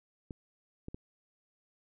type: clicks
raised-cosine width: 3 ms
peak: -28 dBFS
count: 3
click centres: 0.308 / 0.884 / 0.945 s
effects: none